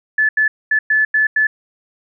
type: tone bursts at uneven times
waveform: sine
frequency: 1733 Hz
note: A6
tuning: 27 cents flat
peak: -11 dBFS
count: 6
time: 0.18-0.29 / 0.37-0.48 / 0.71-0.79 / 0.9-1.05 / 1.14-1.27 / 1.36-1.47 s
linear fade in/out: 5 ms
effects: none